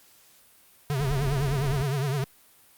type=tone with vibrato; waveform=square; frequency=138.59 Hz; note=C#3; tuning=in tune; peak=-25 dBFS; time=0.9-2.24 s; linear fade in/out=0 ms; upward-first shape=triangle; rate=9.8 Hz; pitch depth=150 cents each way
type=noise; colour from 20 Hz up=brown; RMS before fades=-33 dBFS; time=0.99-1.83 s; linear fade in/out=2 ms
effects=white hiss -57 dBFS RMS until 2.77 s + Opus 48 kbps